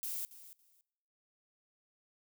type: noise with echo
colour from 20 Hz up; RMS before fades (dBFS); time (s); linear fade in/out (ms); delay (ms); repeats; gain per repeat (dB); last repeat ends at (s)
violet; -39; 0.03-0.25; 0; 280; 2; -15; 0.81
effects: noise-tail reverb RT60 0.9 s tail -22 dB re dry